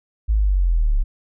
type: linear sweep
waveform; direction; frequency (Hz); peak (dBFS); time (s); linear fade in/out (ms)
sine; down; 55 to 32.73; -14; 0.28-1.04; 20
effects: none